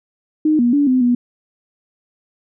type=tone with pitch steps; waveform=sine; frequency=308.2 / 240.3 / 287.5 / 256 / 243.4 Hz; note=D#4 / B3 / D4 / C4 / B3; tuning=-16 / -47 / -37 / -38 / -25 cents; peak=-11 dBFS; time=0.45-1.15 s; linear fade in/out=5 ms; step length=140 ms; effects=none